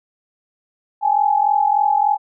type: tone pair together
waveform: sine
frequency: 810.6 / 854 Hz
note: G#5 / G#5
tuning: -42 / +48 cents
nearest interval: minor second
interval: 90 cents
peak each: -16 dBFS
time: 1.01-2.18 s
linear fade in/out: 50 ms
effects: none